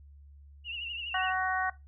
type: tone with vibrato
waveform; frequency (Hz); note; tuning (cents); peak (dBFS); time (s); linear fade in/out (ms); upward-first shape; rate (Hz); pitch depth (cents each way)
sine; 2794; F7; 0; -35; 0.64-1.33; 50; triangle; 12; 86
type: harmonic tone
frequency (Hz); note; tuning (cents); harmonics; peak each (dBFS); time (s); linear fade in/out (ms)
373.7; F#4; +17; 2 / 3 / 4 / 5; -31 / -34 / -32 / -35; 1.14-1.7; 5
effects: noise-tail reverb RT60 0.2 s tail -17 dB re dry + added 71 Hz sine -50 dBFS peak until 1.87 s